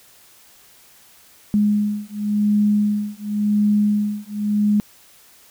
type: beating tone pair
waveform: sine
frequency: 207.7 / 208.62 Hz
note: G#3 / G#3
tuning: 0 / +8 cents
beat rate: 0.92 Hz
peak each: -19 dBFS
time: 1.54-4.8 s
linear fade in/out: 0 ms
effects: white hiss -50 dBFS RMS until 5.5 s